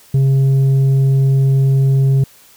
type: tone with tanh clipping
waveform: sine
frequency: 135.3 Hz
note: C#3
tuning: 42 cents flat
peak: -10 dBFS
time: 0.14-2.24 s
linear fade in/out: 5 ms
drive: 4 dB
effects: white hiss -46 dBFS RMS until 2.56 s